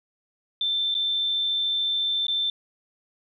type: tone with dropouts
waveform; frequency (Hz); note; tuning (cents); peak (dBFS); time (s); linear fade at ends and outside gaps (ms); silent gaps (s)
sine; 3553; A7; +16; -22; 0.61-2.5; 2; 0.943-0.95 / 2.268-2.282
effects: none